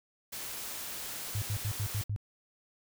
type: noise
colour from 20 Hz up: white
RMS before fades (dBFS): -40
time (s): 0.32-2.04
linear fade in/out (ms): 10
type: tone bursts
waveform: sine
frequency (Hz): 103.6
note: G#2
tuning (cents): -4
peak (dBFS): -30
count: 6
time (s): 1.35-2.162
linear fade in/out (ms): 0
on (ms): 67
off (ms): 82
effects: none